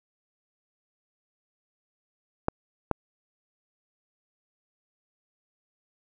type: clicks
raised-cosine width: 1 ms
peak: -9 dBFS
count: 2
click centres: 2.484 / 2.913 s
effects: none